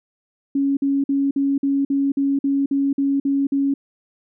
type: tone bursts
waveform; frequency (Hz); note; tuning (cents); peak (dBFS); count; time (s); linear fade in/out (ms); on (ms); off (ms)
sine; 277.2; C#4; 0; -16; 12; 0.55-3.74; 5; 220; 50
effects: none